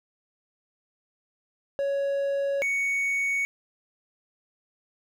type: tone pair in turn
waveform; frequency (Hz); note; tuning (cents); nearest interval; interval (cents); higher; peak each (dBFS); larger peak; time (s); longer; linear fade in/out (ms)
triangle; 557 / 2228; C#5 / C#7; +8 / +8; 2 octaves; 2400; second; -22; neither; 1.79-2.62 / 2.62-3.45; neither; 0
effects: none